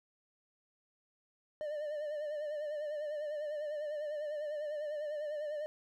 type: tone with vibrato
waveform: triangle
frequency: 599 Hz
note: D5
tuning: 34 cents sharp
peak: -34 dBFS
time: 1.61-5.66 s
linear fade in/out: 0 ms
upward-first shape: sine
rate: 10 Hz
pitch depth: 53 cents each way
effects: none